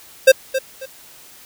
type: tone with echo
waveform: square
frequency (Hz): 529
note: C5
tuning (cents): +19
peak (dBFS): -5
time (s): 0.27-0.32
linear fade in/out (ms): 10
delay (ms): 270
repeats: 2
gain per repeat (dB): -12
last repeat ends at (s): 0.86
effects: white hiss -44 dBFS RMS until 1.45 s